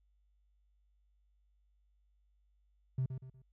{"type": "tone with echo", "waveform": "triangle", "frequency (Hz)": 130, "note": "C3", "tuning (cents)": -11, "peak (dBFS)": -27, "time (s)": [2.98, 3.06], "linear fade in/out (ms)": 5, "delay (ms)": 120, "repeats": 3, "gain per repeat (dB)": -9, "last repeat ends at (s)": 3.42, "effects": ["tanh soft clip ceiling -27 dBFS", "added 50 Hz sine -69 dBFS peak until 3.52 s"]}